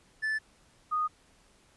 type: tone pair in turn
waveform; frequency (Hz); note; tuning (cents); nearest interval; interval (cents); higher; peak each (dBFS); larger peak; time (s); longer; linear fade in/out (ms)
triangle / sine; 1749 / 1236.7; A6 / D#6; -11 / -11; tritone; 600; first; -26; neither; 0.22-0.39 / 0.91-1.08; neither; 20
effects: pink hiss -63 dBFS RMS until 1.76 s + resampled to 24000 Hz